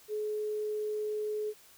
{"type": "tone", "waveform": "sine", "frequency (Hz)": 424.8, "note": "G#4", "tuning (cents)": 39, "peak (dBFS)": -31, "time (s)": [0.08, 1.54], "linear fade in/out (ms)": 50, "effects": ["white hiss -58 dBFS RMS until 1.77 s"]}